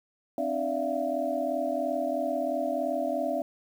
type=tone cluster; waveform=sine; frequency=263.2 / 301 / 581 / 666 / 709 Hz; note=C4 / D4 / D5 / E5 / F5; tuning=+10 / +43 / -19 / +18 / +26 cents; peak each=-34 / -35 / -32 / -30 / -36 dBFS; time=0.38-3.42 s; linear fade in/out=2 ms; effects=9-bit